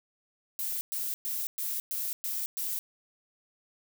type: noise bursts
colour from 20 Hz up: violet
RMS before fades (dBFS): -33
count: 7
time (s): 0.59-2.79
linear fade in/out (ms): 0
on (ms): 220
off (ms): 110
effects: none